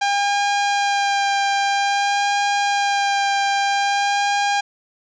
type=tone with vibrato; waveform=sawtooth; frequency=803 Hz; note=G5; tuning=41 cents sharp; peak=-13 dBFS; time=0.01-4.61 s; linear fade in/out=10 ms; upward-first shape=sine; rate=0.51 Hz; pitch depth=14 cents each way; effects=resampled to 16000 Hz + 9-bit